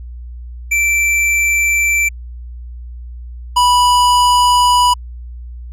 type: tone pair in turn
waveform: square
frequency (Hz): 2338 / 983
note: D7 / B5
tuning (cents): -8 / -8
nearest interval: octave + minor third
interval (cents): 1500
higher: first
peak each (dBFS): -12 / -9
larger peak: second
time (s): 0.71-2.09 / 3.56-4.94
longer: neither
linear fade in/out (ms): 10
effects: added 60 Hz sine -27 dBFS peak until 5.72 s + low-pass 11000 Hz 12 dB/octave